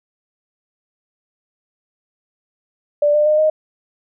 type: tone with pitch steps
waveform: sine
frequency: 587.3 / 598.3 / 609.4 / 620.8 Hz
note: D5 / D5 / D#5 / D#5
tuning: 0 / +32 / -36 / -4 cents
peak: -11 dBFS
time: 3.02-3.5 s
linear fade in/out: 5 ms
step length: 120 ms
effects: none